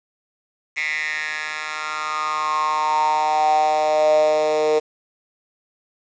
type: tone with high-pass filter sweep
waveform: 10% pulse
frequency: 153.7 Hz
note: D#3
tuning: 21 cents flat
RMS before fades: -20 dBFS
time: 0.76-4.8 s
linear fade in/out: 20 ms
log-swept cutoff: 2100 to 480 Hz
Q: 8.2
effects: resampled to 16000 Hz + 7-bit